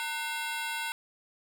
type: ring-modulated tone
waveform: 20% pulse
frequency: 1206 Hz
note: D6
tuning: 46 cents sharp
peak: -24 dBFS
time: 0-0.92 s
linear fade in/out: 0 ms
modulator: 294 Hz
effects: none